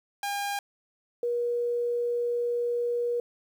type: tone pair in turn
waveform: sawtooth / sine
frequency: 807 / 478.9 Hz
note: G#5 / A#4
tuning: -50 / +47 cents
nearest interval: major sixth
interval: 903 cents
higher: first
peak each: -25 dBFS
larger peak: neither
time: 0.23-0.59 / 1.23-3.2 s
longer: second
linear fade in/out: 2 ms
effects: 10-bit